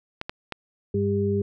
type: clicks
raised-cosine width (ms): 0.3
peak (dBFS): -14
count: 3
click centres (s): 0.214 / 0.295 / 0.523
type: harmonic tone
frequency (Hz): 100.1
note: G2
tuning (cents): +37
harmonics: 1 / 2 / 4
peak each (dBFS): -26 / -26 / -24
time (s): 0.94-1.42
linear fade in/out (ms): 5
effects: none